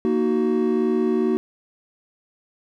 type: chord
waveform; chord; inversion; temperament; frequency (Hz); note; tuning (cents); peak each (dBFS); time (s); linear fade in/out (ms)
triangle; D# minor; second; just; 233.3 / 311.1 / 373.4; A#3 / D#4 / F#4; +2 / 0 / +16; -20 / -23 / -19; 0.05-1.37; 0
effects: none